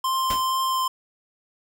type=tone with vibrato; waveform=square; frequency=1046 Hz; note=C6; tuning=1 cent flat; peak=-22 dBFS; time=0.04-0.88 s; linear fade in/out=5 ms; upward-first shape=triangle; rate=2.2 Hz; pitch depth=11 cents each way
type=noise with exponential decay; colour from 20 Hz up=pink; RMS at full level=-25 dBFS; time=0.3-0.47 s; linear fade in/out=5 ms; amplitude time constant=35 ms
effects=none